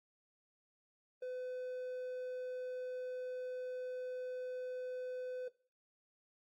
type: tone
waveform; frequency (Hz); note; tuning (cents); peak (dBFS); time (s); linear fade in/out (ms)
triangle; 505; B4; +39; -38; 1.22-5.48; 5
effects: noise-tail reverb RT60 0.4 s tail -18 dB re dry + AAC 48 kbps